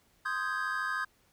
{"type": "chord", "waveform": "triangle", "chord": "Ab major seventh", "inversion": "first", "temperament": "equal", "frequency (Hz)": [1046.5, 1244.5, 1568, 1661.2], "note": ["C6", "Eb6", "G6", "Ab6"], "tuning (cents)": [0, 0, 0, 0], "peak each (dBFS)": [-37, -34, -33, -35], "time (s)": [0.25, 1.05], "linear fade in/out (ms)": 10, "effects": ["pink hiss -68 dBFS RMS until 1.32 s"]}